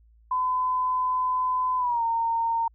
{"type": "tone with pitch glide", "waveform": "sine", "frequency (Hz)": [1013, 918.3], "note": ["B5", "A#5"], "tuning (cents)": [44, -26], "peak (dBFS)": -22, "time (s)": [0.31, 2.68], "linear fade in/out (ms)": 5, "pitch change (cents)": -170, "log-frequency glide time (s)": [1.78, 2.03], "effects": ["added 56 Hz sine -54 dBFS peak until 2.74 s"]}